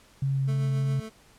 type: tone with vibrato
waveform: sine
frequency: 135.9 Hz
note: C#3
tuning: 34 cents flat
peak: -23 dBFS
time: 0.22-1 s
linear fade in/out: 5 ms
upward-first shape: sine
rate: 3.5 Hz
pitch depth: 10 cents each way
type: tone with tremolo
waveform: 25% pulse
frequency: 220 Hz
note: A3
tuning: in tune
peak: -32 dBFS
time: 0.47-1.1 s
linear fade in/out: 20 ms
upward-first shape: triangle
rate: 7.3 Hz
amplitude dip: 45%
effects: pink hiss -57 dBFS RMS until 1.38 s + low-pass 11000 Hz 12 dB/octave